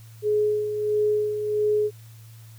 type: tone with tremolo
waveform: sine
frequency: 421.6 Hz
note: G#4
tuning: 26 cents sharp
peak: -18 dBFS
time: 0.22-1.91 s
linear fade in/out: 50 ms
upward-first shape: sine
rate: 1.5 Hz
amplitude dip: 55%
effects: added 112 Hz sine -43 dBFS peak until 2.58 s + white hiss -55 dBFS RMS until 2.58 s